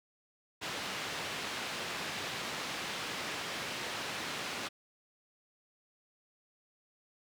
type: band-pass noise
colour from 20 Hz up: white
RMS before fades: -39 dBFS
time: 0.61-4.69 s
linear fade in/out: 20 ms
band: 110 to 3500 Hz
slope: 12 dB/octave
effects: none